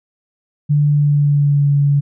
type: tone with pitch glide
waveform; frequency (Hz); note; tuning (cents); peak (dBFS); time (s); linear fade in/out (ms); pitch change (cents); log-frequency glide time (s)
sine; 146.83 to 142.65; D3 to C#3; 0 to +50; -10; 0.69-2.01; 20; -50; 0.89-1.7
effects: none